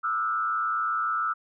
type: tone with frequency modulation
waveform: sine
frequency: 1318.5 Hz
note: E6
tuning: in tune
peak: -24 dBFS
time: 0.03-1.34 s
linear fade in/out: 20 ms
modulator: 107 Hz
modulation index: 0.88
effects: none